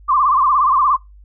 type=tone with vibrato; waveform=sine; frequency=1111 Hz; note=C#6; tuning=4 cents sharp; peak=-11 dBFS; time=0.08-0.97 s; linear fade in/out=20 ms; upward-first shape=sine; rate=17 Hz; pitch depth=140 cents each way; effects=noise-tail reverb RT60 0.2 s tail -22 dB re dry + added 50 Hz sine -40 dBFS peak until 1.24 s